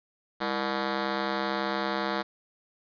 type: ring-modulated tone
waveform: 10% pulse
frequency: 267.4 Hz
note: C4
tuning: 38 cents sharp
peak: -16 dBFS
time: 0.4-2.23 s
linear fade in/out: 20 ms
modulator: 64.6 Hz
effects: resampled to 11025 Hz + 8-bit

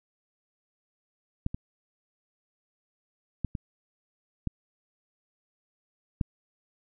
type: clicks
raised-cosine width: 5 ms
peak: -15 / -21 / -16 / -20 / -16 / -13 dBFS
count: 6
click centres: 1.464 / 1.545 / 3.447 / 3.552 / 4.473 / 6.212 s
effects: none

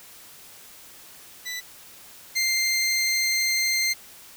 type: tone pair in turn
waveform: 20% pulse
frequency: 1983 / 2096 Hz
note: B6 / C7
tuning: +7 / +2 cents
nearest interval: minor second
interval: 95 cents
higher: second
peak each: -25 / -16 dBFS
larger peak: second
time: 1.45-1.61 / 2.35-3.94 s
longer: second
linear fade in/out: 20 ms
effects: white hiss -47 dBFS RMS until 4.36 s

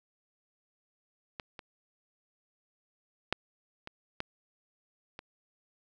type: clicks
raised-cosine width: 0.3 ms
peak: -22 / -27 / -11 / -25 / -17 / -26 dBFS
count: 6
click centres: 1.398 / 1.592 / 3.326 / 3.874 / 4.204 / 5.191 s
effects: none

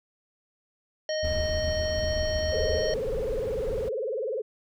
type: harmonic tone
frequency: 620 Hz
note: D#5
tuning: 6 cents flat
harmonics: 1 / 3 / 5 / 7 / 9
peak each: -27 / -37 / -40 / -40 / -37 dBFS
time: 1.09-2.94 s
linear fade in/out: 2 ms
type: tone bursts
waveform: triangle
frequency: 77.78 Hz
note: D#2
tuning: in tune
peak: -28 dBFS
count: 12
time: 1.23-2.788 s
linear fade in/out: 0 ms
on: 95 ms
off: 38 ms
type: noise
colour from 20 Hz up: brown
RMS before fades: -35 dBFS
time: 1.24-3.89 s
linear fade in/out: 5 ms
type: tone with vibrato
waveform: sine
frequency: 477.7 Hz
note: A#4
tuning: 42 cents sharp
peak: -27 dBFS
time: 2.52-4.42 s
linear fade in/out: 10 ms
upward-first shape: sine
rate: 20 Hz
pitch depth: 230 cents each way
effects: none

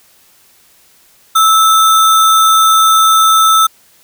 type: tone with sample-and-hold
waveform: sine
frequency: 1312 Hz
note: E6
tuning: 9 cents flat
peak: -5 dBFS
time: 1.35-3.67 s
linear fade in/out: 10 ms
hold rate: 4900 Hz
effects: white hiss -48 dBFS RMS until 4.03 s

